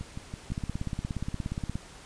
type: two click trains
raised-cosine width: 5 ms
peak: -24 / -19 dBFS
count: 4 / 22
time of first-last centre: 0.01-0.503 / 0.52-1.755 s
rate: 6.08 / 17 Hz
effects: pink hiss -49 dBFS RMS until 2.05 s + resampled to 22050 Hz